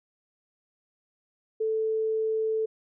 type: tone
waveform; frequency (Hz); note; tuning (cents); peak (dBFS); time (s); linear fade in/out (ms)
sine; 440; A4; 0; -24; 1.6-2.66; 10
effects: none